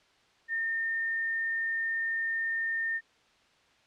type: tone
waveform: sine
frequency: 1818 Hz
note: A#6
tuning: 44 cents flat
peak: -28 dBFS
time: 0.48-3.01 s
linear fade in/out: 50 ms
effects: white hiss -64 dBFS RMS until 3.86 s + low-pass 4000 Hz 12 dB/octave